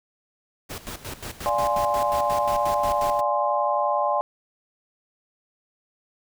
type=noise with tremolo; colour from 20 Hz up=pink; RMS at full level=-34 dBFS; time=0.69-3.21 s; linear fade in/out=20 ms; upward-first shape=square; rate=5.6 Hz; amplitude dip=75%
type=chord; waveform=sine; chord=D half-diminished seventh; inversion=none; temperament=equal; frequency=587.3 / 698.5 / 830.6 / 1046.5 Hz; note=D5 / F5 / Ab5 / C6; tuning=0 / 0 / 0 / 0 cents; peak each=-25 / -28 / -25 / -25 dBFS; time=1.46-4.21 s; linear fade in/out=0 ms
effects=none